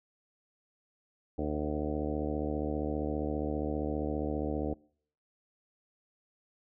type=harmonic tone with a mistuned harmonic; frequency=75 Hz; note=D2; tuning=37 cents sharp; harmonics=1 / 2 / 3 / 4 / 5 / 6 / 7 / 8 / 9 / 10; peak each=-37 / -42 / -39 / -35 / -43 / -38 / -40 / -45 / -46 / -45 dBFS; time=1.38-4.74 s; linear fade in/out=5 ms; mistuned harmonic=9; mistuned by=-23 cents; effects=noise-tail reverb RT60 0.6 s tail -26 dB re dry